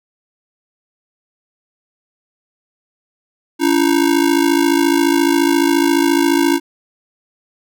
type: ring-modulated tone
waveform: square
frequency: 311.1 Hz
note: D#4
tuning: in tune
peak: -9 dBFS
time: 3.59-6.6 s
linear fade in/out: 50 ms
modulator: 27.2 Hz
effects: none